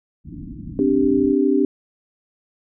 white low-pass noise, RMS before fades -34 dBFS, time 0.24-1.35 s, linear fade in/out 50 ms, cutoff 310 Hz, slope 96 dB/octave
sine chord, C suspended second, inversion none, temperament just, 261.6 / 294.3 / 392.4 Hz, C4 / D4 / G4, 0 / +4 / +2 cents, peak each -19 / -18 / -19 dBFS, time 0.79-1.65 s, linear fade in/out 2 ms
effects none

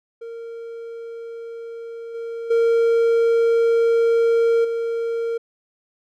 triangle tone with level steps, 461.7 Hz, A#4, 17 cents flat, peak -29 / -25 / -12 / -19 dBFS, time 0.21-5.38 s, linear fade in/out 10 ms, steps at 2.14 / 2.5 / 4.64 s, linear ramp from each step 10 ms, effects none

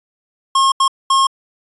square tone bursts at uneven times, 1078 Hz, C#6, 49 cents flat, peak -11 dBFS, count 3, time 0.55-0.72 / 0.8-0.88 / 1.1-1.27 s, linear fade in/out 5 ms, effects resampled to 24000 Hz

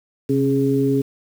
sine tone cluster, 133.7 / 273 / 414.8 Hz, C3 / C#4 / G#4, +38 / -26 / -2 cents, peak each -22 / -18 / -20 dBFS, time 0.29-1.02 s, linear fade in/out 10 ms, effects 7-bit

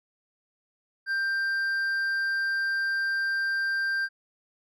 sine tone with hard clipping, 1575 Hz, G6, 8 cents sharp, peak -26 dBFS, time 1.06-4.09 s, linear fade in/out 50 ms, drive 4 dB, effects none

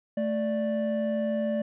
triangle tone pair together, 220 / 587.3 Hz, A3 / D5, 0 / 0 cents, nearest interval octave + perfect fourth, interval 1700 cents, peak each -26 dBFS, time 0.17-1.62 s, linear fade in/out 5 ms, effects resampled to 8000 Hz

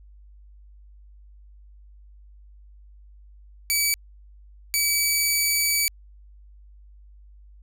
10% pulse tone bursts at uneven times, 2289 Hz, D7, 45 cents flat, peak -11 dBFS, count 2, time 3.7-3.94 / 4.74-5.88 s, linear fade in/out 0 ms, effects added 50 Hz sine -46 dBFS peak until 7.62 s

